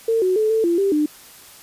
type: tone with pitch steps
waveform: sine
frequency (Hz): 453 / 370.4 / 432.7 / 443.6 / 341.8 / 394.1 / 300.7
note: A#4 / F#4 / A4 / A4 / F4 / G4 / D4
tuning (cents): -50 / +2 / -29 / +14 / -37 / +9 / +41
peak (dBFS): -15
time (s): 0.08-1.06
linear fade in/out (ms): 5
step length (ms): 140
effects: white hiss -44 dBFS RMS until 1.62 s + resampled to 32000 Hz